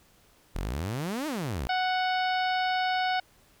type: exponential two-way sweep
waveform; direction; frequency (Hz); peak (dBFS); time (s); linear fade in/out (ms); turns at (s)
sawtooth; up then down; 38.07 to 323.6 to 54.6; -26; 0.55-1.67; 0; 1.27
type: harmonic tone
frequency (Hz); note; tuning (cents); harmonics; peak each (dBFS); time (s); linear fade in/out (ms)
740; F#5; 0; 1 / 2 / 3 / 4 / 5 / 6 / 7; -26 / -32 / -36 / -38 / -40 / -42 / -43; 1.69-3.2; 5
effects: pink hiss -61 dBFS RMS until 3.6 s